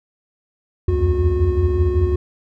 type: tone cluster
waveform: triangle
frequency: 70 / 82.9 / 88.2 / 362.5 Hz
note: C#2 / E2 / F2 / F#4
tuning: +18 / +10 / +18 / -35 cents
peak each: -18 dBFS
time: 0.88-2.16 s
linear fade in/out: 5 ms
effects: none